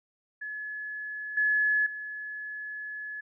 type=tone with level steps; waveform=sine; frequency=1706 Hz; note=G#6; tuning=46 cents sharp; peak=-34 / -22 / -35 dBFS; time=0.41-3.21 s; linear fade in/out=10 ms; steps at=1.37 / 1.86 s; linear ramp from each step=5 ms; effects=none

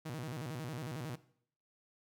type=tone with vibrato; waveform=sawtooth; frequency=138.59 Hz; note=C#3; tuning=in tune; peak=-36 dBFS; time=0.05-1.16 s; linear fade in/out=10 ms; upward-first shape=square; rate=11 Hz; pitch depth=230 cents each way; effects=noise-tail reverb RT60 0.6 s tail -17 dB re dry

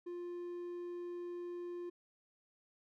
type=tone; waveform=triangle; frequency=350.7 Hz; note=F4; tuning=7 cents sharp; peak=-39 dBFS; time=0.06-1.9 s; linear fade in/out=10 ms; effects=none

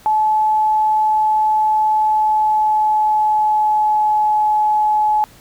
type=tone with pitch glide; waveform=sine; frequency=861 to 851.1 Hz; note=A5 to G#5; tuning=-38 to +42 cents; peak=-12 dBFS; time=0.06-5.24 s; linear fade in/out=0 ms; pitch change=-20 cents; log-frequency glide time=1.88-4.23 s; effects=pink hiss -46 dBFS RMS until 5.4 s

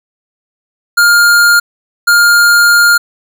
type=tone bursts at uneven times; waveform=square; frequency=1410 Hz; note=F6; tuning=16 cents sharp; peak=-5 dBFS; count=2; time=0.97-1.6 / 2.07-2.98 s; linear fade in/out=10 ms; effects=none

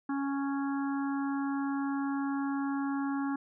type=harmonic tone; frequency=277.2 Hz; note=C#4; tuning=in tune; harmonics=1 / 3 / 4 / 5 / 6; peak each=-30 / -40 / -42 / -44 / -46 dBFS; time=0.09-3.36 s; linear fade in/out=5 ms; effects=none

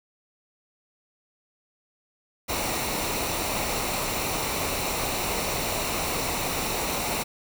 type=noise with comb filter; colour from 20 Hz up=pink; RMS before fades=-28 dBFS; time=2.48-7.24 s; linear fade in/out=20 ms; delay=0.61 ms; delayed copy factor=-0.5; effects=none

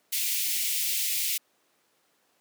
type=high-pass noise; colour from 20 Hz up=white; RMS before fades=-28 dBFS; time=0.12-1.38 s; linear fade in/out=10 ms; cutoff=2100 Hz; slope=48 dB/octave; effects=pink hiss -68 dBFS RMS until 2.4 s + high-pass 300 Hz 12 dB/octave

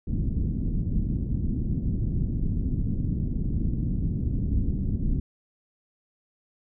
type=low-pass noise; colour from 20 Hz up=pink; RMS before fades=-26 dBFS; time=0.07-5.2 s; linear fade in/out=5 ms; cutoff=250 Hz; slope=24 dB/octave; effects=none

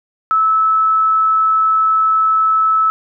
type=tone; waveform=sine; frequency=1304 Hz; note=E6; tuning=19 cents flat; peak=-10 dBFS; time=0.31-2.9 s; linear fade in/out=0 ms; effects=none

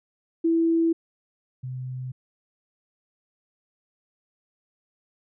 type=tone pair in turn; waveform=sine; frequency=330.3 / 128.09 Hz; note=E4 / C3; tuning=+4 / -36 cents; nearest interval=octave + major third; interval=1640 cents; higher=first; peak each=-18 / -30 dBFS; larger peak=first; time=0.44-0.93 / 1.63-2.12 s; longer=neither; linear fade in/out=10 ms; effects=none

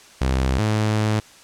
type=tone pair in turn; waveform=sawtooth; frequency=65.41 / 107.61 Hz; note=C2 / A2; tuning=0 / -38 cents; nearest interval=major sixth; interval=862 cents; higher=second; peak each=-14 dBFS; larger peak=neither; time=0.21-0.59 / 0.59-1.2 s; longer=second; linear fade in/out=5 ms; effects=white hiss -47 dBFS RMS until 1.43 s + low-pass 8000 Hz 12 dB/octave

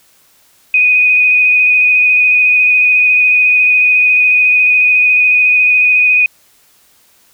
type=tone with vibrato; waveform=sine; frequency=2489 Hz; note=D#7; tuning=in tune; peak=-6 dBFS; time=0.74-6.26 s; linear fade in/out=2 ms; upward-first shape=square; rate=14 Hz; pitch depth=14 cents each way; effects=white hiss -50 dBFS RMS until 7.33 s

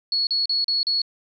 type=tone bursts; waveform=sine; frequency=4366 Hz; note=C#8; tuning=27 cents flat; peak=-19 dBFS; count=5; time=0.12-1.018 s; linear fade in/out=2 ms; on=150 ms; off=37 ms; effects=none

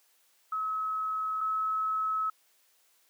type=tone pair in turn; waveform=sine; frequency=1285 / 1290.7 Hz; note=E6 / E6; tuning=-45 / -37 cents; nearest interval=unison; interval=8 cents; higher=second; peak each=-29 / -27 dBFS; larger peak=second; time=0.52-1.41 / 1.41-2.3 s; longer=neither; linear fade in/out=5 ms; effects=white hiss -67 dBFS RMS until 3.09 s + high-pass 400 Hz 12 dB/octave

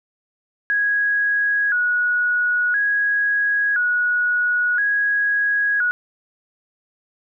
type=tone with vibrato; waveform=sine; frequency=1555 Hz; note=G6; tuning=14 cents flat; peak=-16 dBFS; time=0.7-5.91 s; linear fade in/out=0 ms; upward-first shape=square; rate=0.49 Hz; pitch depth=110 cents each way; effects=none

